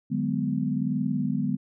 sine chord, G# half-diminished seventh, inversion second, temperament just, 149.51 / 186.89 / 207.7 / 249.2 Hz, D3 / F#3 / G#3 / B3, +31 / +18 / 0 / +16 cents, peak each -30 / -31 / -29 / -28 dBFS, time 0.1-1.57 s, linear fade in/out 20 ms, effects none

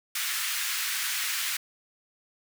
pink high-pass noise, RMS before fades -30 dBFS, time 0.15-1.57 s, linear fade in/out 5 ms, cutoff 1500 Hz, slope 24 dB/octave, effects none

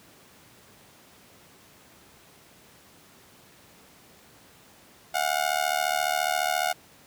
sawtooth tone with amplitude modulation, 723 Hz, F#5, 40 cents flat, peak -16 dBFS, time 5.14-6.73 s, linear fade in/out 10 ms, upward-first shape sine, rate 74.5 Hz, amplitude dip 95%, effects pink hiss -54 dBFS RMS until 7.06 s + high-pass 100 Hz 12 dB/octave

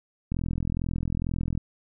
click train, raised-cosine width 5 ms, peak -16 dBFS, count 54, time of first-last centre 0.32-1.576 s, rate 42.2 Hz, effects none

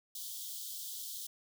white high-pass noise, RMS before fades -43 dBFS, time 0.15-1.27 s, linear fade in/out 5 ms, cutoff 3100 Hz, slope 96 dB/octave, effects none

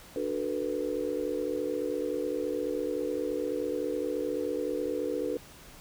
sine chord, B minor seventh, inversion first, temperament just, 296.3 / 370.4 / 444.5 / 493.9 Hz, D4 / F#4 / A4 / B4, +15 / +2 / +18 / 0 cents, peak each -35 / -36 / -34 / -33 dBFS, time 0.16-5.37 s, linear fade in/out 2 ms, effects pink hiss -51 dBFS RMS until 5.8 s

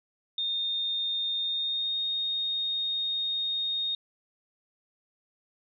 sine tone with pitch glide, 3654 to 3705 Hz, A#7 to A#7, -35 to -11 cents, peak -27 dBFS, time 0.38-3.95 s, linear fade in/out 2 ms, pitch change +24 cents, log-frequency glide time 1.38-1.98 s, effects none

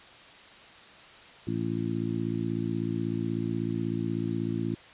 harmonic tone, 56.3 Hz, A1, 40 cents sharp, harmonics 2 / 3 / 4 / 5 / 6, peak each -34 / -34 / -34 / -34 / -34 dBFS, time 1.47-4.75 s, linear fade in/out 5 ms, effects white hiss -50 dBFS RMS until 4.93 s + resampled to 8000 Hz

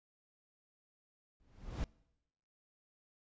brown noise with exponential growth, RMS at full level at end -33 dBFS, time 1.4-1.84 s, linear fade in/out 0 ms, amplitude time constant 95 ms, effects noise-tail reverb RT60 0.9 s tail -24 dB re dry + resampled to 16000 Hz

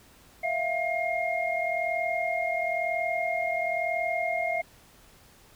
sine tone cluster, 659 / 700 / 2134 Hz, E5 / F5 / C7, -1 / +4 / +34 cents, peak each -30 dBFS, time 0.43-4.62 s, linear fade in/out 10 ms, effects pink hiss -56 dBFS RMS until 5.55 s

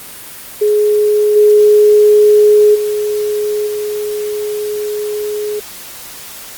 sine tone with level steps, 420 Hz, G#4, 19 cents sharp, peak -8 / -4 / -13 / -16 dBFS, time 0.61-5.6 s, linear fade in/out 10 ms, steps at 1.35 / 2.74 / 3.66 s, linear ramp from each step 20 ms, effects white hiss -31 dBFS RMS until 6.57 s + Opus 32 kbps

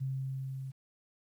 sine tone with level ramp, 133.4 Hz, C3, 34 cents sharp, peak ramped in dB -31 to -38 dBFS, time 0-0.72 s, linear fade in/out 20 ms, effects 11-bit

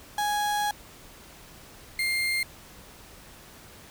35% pulse tone pair in turn, 830.6 / 2111 Hz, G#5 / C7, 0 / +15 cents, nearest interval octave + major third, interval 1615 cents, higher second, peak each -23 dBFS, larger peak neither, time 0.18-0.71 / 1.99-2.43 s, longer first, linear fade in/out 2 ms, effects pink hiss -49 dBFS RMS until 3.9 s

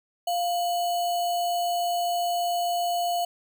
sine tone with sample-and-hold, 698.5 Hz, F5, in tune, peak -23 dBFS, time 0.27-3.25 s, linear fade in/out 5 ms, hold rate 3675 Hz, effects none

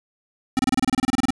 square tone bursts, 261.6 Hz, C4, in tune, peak -17 dBFS, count 15, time 0.57-1.305 s, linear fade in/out 0 ms, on 21 ms, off 30 ms, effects resampled to 24000 Hz + 8-bit

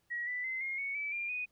sine tone with pitch steps, 1910 / 1983.1 / 2059 / 2138 / 2220 / 2304 / 2393 / 2484 Hz, A#6 / B6 / C7 / C7 / C#7 / D7 / D7 / D#7, +42 / +7 / -28 / +37 / +2 / -34 / +32 / -3 cents, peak -34 dBFS, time 0.1-1.46 s, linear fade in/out 20 ms, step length 170 ms, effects pink hiss -75 dBFS RMS until 1.51 s

